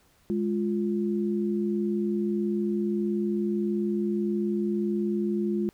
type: tone pair together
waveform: sine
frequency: 207.7 / 349.3 Hz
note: G#3 / F4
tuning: 0 / 0 cents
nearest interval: major sixth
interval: 900 cents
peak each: -26 / -28 dBFS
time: 0.3-5.69 s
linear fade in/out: 0 ms
effects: pink hiss -63 dBFS RMS until 5.73 s